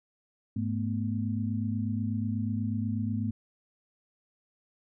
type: tone cluster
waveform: sine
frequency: 104.1 / 218.4 / 246.6 Hz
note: G#2 / A3 / B3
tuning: +5 / -13 / -2 cents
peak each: -31 / -32 / -34 dBFS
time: 0.56-3.31 s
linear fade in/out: 5 ms
effects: none